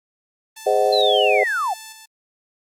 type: tone with tremolo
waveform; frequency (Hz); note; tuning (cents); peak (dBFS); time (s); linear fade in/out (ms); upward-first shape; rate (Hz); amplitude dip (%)
5% pulse; 880; A5; 0; -24; 0.56-2.06; 10; square; 1.1; 45
type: chord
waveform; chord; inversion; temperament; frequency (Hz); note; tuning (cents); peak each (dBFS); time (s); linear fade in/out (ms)
sine; Ab dominant seventh; none; just; 415.3 / 519.1 / 623 / 747.5; Ab4 / C5 / Eb5 / Gb5; 0 / -14 / +2 / +17; -20; 0.66-1.44; 10
type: linear sweep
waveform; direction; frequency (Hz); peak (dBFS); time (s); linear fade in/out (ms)
sine; down; 4200 to 684; -19; 0.92-1.74; 10
effects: Opus 32 kbps